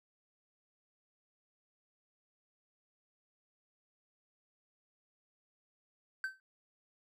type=tone with exponential decay; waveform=triangle; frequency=1545 Hz; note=G6; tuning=26 cents flat; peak=-29 dBFS; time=6.24-6.4 s; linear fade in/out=1 ms; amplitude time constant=33 ms; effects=none